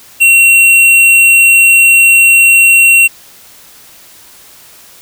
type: tone with tanh clipping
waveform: sine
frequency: 2733 Hz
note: F7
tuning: 38 cents flat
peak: -4 dBFS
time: 0.2-3.08 s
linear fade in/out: 20 ms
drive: 15 dB
effects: white hiss -38 dBFS RMS until 5.01 s